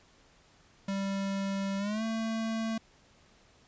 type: tone with pitch glide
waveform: square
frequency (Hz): 196 to 223.8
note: G3 to A3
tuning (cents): 0 to +30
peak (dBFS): -31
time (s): 0.88-2.78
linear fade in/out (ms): 5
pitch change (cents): +230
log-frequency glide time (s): 1.78-2.03
effects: pink hiss -62 dBFS RMS until 3.67 s + resampled to 16000 Hz